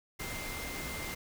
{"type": "tone in noise", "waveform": "sine", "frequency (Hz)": 2093, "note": "C7", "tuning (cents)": 0, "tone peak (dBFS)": -43, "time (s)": [0.19, 1.15], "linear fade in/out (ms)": 10, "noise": "pink", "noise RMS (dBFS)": -40, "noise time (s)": [0.19, 1.15], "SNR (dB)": -6, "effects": []}